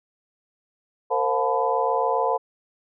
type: tone cluster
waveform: sine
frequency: 458.7 / 526 / 714 / 870 / 1001 Hz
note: A#4 / C5 / F5 / A5 / B5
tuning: -28 / +9 / +38 / -20 / +23 cents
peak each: -26 dBFS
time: 1.1-2.38 s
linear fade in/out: 20 ms
effects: none